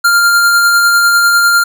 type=tone with tremolo; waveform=square; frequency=1396.9 Hz; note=F6; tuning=in tune; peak=-6 dBFS; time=0.04-1.64 s; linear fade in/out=10 ms; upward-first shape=sine; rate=10 Hz; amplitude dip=25%; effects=none